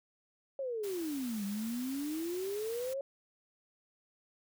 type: exponential two-way sweep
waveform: sine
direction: down then up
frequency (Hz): 559 to 196 to 559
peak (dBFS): -34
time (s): 0.59-3.01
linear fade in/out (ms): 2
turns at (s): 1.45
type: noise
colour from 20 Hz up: white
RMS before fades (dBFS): -48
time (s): 0.83-2.94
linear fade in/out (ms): 10
effects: none